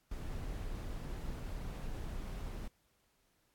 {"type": "noise", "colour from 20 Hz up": "brown", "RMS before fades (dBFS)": -41, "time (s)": [0.11, 2.68], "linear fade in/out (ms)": 5, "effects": ["pink hiss -75 dBFS RMS until 3.54 s", "AAC 64 kbps"]}